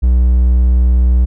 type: tone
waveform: triangle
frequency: 61.6 Hz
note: B1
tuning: 4 cents flat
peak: -5 dBFS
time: 0.02-1.26 s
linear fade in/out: 20 ms
effects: none